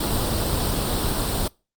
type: noise with comb filter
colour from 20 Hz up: pink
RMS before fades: -23 dBFS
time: 0-1.48 s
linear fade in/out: 5 ms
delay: 0.23 ms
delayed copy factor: +0.6
effects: noise-tail reverb RT60 0.3 s tail -25 dB re dry + Opus 24 kbps